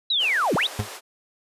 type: linear two-way sweep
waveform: sine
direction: down then up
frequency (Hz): 4010 to 126.2 to 4010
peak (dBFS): -19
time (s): 0.1-0.67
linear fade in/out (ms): 5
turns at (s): 0.55
type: band-pass noise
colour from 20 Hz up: pink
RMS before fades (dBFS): -38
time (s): 0.18-1.01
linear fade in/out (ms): 50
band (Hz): 430 to 13000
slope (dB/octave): 24
type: tone with exponential decay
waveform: 35% pulse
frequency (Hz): 104.3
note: G#2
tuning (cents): +8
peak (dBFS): -18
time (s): 0.79-0.89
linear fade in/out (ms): 5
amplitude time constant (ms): 20
effects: resampled to 32000 Hz